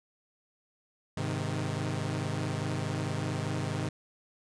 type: chord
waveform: sawtooth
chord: Ab major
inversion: none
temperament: equal with one note detuned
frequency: 102.52 / 130.81 / 155.56 Hz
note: Ab2 / C3 / Eb3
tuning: -22 / 0 / 0 cents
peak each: -31 dBFS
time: 1.17-3.89 s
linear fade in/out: 5 ms
effects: resampled to 22050 Hz